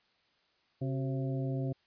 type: harmonic tone with a mistuned harmonic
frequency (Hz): 134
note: C3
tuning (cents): +42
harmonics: 1 / 2 / 3 / 4 / 5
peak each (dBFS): -32 / -38 / -42 / -44 / -46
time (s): 0.81-1.73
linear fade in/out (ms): 10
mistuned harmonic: 3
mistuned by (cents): -92
effects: white hiss -71 dBFS RMS until 1.86 s + resampled to 11025 Hz